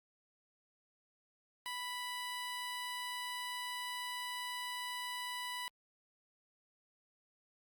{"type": "tone", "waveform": "15% pulse", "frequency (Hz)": 987.8, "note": "B5", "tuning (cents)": 0, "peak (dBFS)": -33, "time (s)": [1.66, 5.68], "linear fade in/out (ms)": 0, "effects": ["Opus 48 kbps"]}